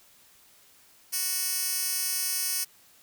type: tone with high-pass filter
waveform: 10% pulse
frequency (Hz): 370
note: F#4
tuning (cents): 0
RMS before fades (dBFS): -29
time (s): 1.12-2.65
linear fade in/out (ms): 20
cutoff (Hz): 7100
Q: 0.66
effects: white hiss -58 dBFS RMS until 3.02 s